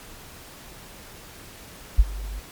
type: tone with ADSR envelope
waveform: sine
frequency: 49.32 Hz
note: G1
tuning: 11 cents sharp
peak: -7 dBFS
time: 1.98-2.4 s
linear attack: 16 ms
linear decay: 36 ms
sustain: -22 dB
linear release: 12 ms
effects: pink hiss -44 dBFS RMS until 2.51 s + MP3 96 kbps